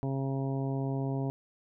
harmonic tone, 135.5 Hz, C#3, 39 cents flat, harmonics 1 / 2 / 3 / 4 / 5 / 6 / 7, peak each -31 / -35 / -39 / -45 / -42 / -49 / -47 dBFS, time 0.03-1.3 s, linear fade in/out 0 ms, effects none

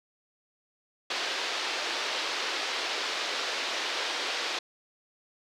white band-pass noise, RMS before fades -32 dBFS, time 1.1-4.59 s, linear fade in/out 5 ms, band 340 to 4700 Hz, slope 24 dB/octave, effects none

